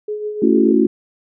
sine tone with tremolo, 421.5 Hz, G#4, 26 cents sharp, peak -19 dBFS, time 0.08-0.72 s, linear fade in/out 5 ms, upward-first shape triangle, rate 6.7 Hz, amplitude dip 55%
sine chord, F# minor seventh, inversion first, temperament just, 222 / 277.5 / 333 / 370 Hz, A3 / C#4 / E4 / F#4, +16 / +2 / +18 / 0 cents, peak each -16 / -16 / -16 / -16 dBFS, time 0.42-0.87 s, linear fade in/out 5 ms
effects none

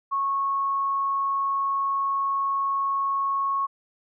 sine tone, 1100 Hz, C#6, 14 cents flat, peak -22 dBFS, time 0.11-3.67 s, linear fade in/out 20 ms, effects none

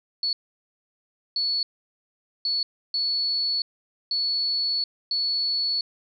sine tone bursts at uneven times, 4417 Hz, C#8, 7 cents flat, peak -22 dBFS, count 6, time 0.23-0.33 / 1.36-1.63 / 2.45-2.63 / 2.94-3.62 / 4.11-4.84 / 5.11-5.81 s, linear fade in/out 2 ms, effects none

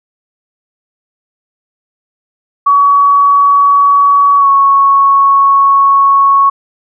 sine tone with pitch glide, 1130 to 1106.1 Hz, C#6 to C#6, +33 to -4 cents, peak -4 dBFS, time 2.66-6.5 s, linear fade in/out 10 ms, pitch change -37 cents, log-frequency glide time 4.37-4.48 s, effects none

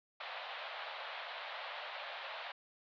pink band-pass noise, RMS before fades -45 dBFS, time 0.2-2.52 s, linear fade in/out 5 ms, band 570 to 4000 Hz, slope 48 dB/octave, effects none

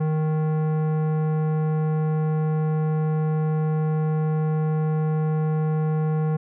sine tone with tanh clipping, 155.56 Hz, D#3, in tune, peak -22 dBFS, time 0-6.37 s, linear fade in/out 10 ms, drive 15 dB, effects none

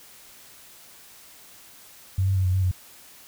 sine tone with pitch steps, 94.9 / 96.6 / 93.9 / 91.4 / 94.6 / 91.4 Hz, F#2 / G2 / F#2 / F#2 / F#2 / F#2, +44 / -25 / +26 / -21 / +39 / -21 cents, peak -19 dBFS, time 2.18-2.714 s, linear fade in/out 5 ms, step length 89 ms, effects white hiss -49 dBFS RMS until 3.27 s

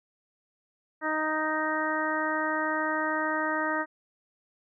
harmonic tone, 311.1 Hz, D#4, in tune, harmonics 1 / 2 / 3 / 4 / 5 / 6, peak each -33 / -33 / -33 / -33 / -33 / -33 dBFS, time 1.01-3.86 s, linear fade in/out 50 ms, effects none

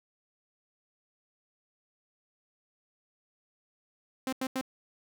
sawtooth tone bursts, 261.6 Hz, C4, in tune, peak -26 dBFS, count 3, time 4.27-4.612 s, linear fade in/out 2 ms, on 56 ms, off 87 ms, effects none

